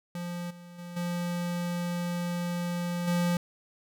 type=tone with level steps; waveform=square; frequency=174.61 Hz; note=F3; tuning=in tune; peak=-34 / -46 / -40 / -30 / -25 dBFS; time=0.15-3.37 s; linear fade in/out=2 ms; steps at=0.5 / 0.78 / 0.96 / 3.07 s; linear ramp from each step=10 ms; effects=none